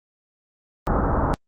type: low-pass noise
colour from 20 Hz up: pink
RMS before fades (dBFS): -21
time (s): 0.87-1.34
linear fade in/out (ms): 0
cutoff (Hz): 1400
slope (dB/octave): 48
effects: Opus 32 kbps